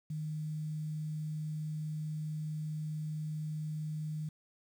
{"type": "tone with quantisation", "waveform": "sine", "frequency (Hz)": 154.1, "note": "D#3", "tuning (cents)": -16, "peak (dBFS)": -35, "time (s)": [0.1, 4.29], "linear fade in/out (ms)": 5, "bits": 10, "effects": []}